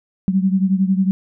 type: beating tone pair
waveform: sine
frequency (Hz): 188 / 199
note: F#3 / G3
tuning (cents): +28 / +26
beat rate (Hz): 11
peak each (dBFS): -15 / -19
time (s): 0.28-1.11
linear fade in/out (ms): 0
effects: none